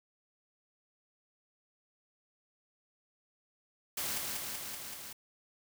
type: noise with echo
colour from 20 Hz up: white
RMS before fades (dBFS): -36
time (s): 3.97-4.18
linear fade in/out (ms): 5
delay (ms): 190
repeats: 5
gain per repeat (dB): -2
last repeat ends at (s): 5.13
effects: none